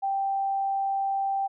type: tone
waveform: sine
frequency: 784 Hz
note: G5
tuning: in tune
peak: -24 dBFS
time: 0.02-1.48 s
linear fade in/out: 20 ms
effects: none